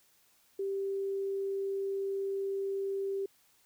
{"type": "tone", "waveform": "sine", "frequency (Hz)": 392, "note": "G4", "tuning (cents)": 0, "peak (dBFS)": -31, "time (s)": [0.59, 3.26], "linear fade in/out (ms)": 5, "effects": ["white hiss -67 dBFS RMS until 3.65 s"]}